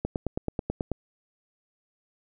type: click train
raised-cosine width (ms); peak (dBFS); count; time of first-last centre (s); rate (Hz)
2; -14; 9; 0.05-0.917; 9.23
effects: none